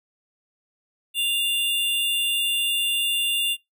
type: tone pair together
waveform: square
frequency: 2794 / 3509 Hz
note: F7 / A7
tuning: 0 / -5 cents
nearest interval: major third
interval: 395 cents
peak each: -23 / -27 dBFS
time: 1.14-3.57 s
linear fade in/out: 50 ms
effects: noise-tail reverb RT60 0.2 s tail -26 dB re dry